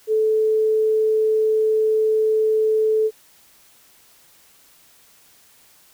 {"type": "tone", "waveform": "sine", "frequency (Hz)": 435.7, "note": "A4", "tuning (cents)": -17, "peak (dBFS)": -15, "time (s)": [0.07, 3.11], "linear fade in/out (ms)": 50, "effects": ["white hiss -53 dBFS RMS until 5.93 s"]}